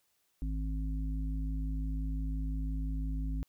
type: harmonic tone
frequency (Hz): 52.9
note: G#1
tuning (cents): +33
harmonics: 1 / 3 / 5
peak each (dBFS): -32 / -42 / -42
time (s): 0.42-3.43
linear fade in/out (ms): 0
effects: white hiss -75 dBFS RMS until 3.48 s